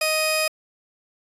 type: tone pair together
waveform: sawtooth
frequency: 625 / 2500 Hz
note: D#5 / D#7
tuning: +8 / +8 cents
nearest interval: 2 octaves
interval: 2400 cents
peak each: -19 / -18 dBFS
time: 0.01-0.48 s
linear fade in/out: 5 ms
effects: resampled to 32000 Hz